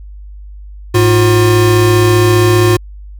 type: tone pair together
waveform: square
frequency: 107.01 / 356.1 Hz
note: A2 / F4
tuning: -48 / +34 cents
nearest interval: octave + major sixth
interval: 2082 cents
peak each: -10 dBFS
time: 0.94-2.77 s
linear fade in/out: 10 ms
effects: added 50 Hz sine -28 dBFS peak until 3.19 s